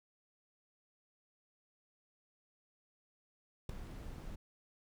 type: noise with ADSR envelope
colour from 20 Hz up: brown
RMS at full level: -33 dBFS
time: 3.69-4.36 s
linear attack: 4 ms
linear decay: 5 ms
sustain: -13 dB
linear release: 13 ms
effects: none